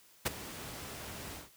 pink noise with ADSR envelope, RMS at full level -28 dBFS, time 0.25-1.5 s, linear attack 17 ms, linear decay 17 ms, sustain -16 dB, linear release 150 ms, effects white hiss -62 dBFS RMS until 1.56 s + high-pass 60 Hz 12 dB/octave

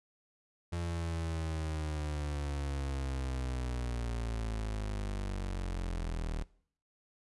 35% pulse linear sweep, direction down, 86.3 to 38.89 Hz, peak -32 dBFS, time 0.72-6.44 s, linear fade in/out 10 ms, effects noise-tail reverb RT60 0.6 s tail -22 dB re dry + resampled to 24000 Hz

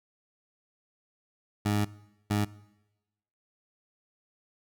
20% pulse tone bursts at uneven times, 103.83 Hz, G#2, in tune, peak -20 dBFS, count 2, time 1.65-1.85 / 2.3-2.45 s, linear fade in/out 10 ms, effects noise-tail reverb RT60 1.0 s tail -21 dB re dry

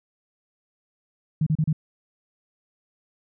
sine tone bursts, 155.56 Hz, D#3, in tune, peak -18 dBFS, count 4, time 1.41-1.729 s, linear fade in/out 5 ms, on 55 ms, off 33 ms, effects none

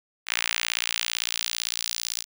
sawtooth tone with high-pass filter sweep, 57.8 Hz, A#1, 14 cents flat, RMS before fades -29 dBFS, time 0.26-2.25 s, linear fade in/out 50 ms, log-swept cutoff 2100 to 5100 Hz, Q 1.4, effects none

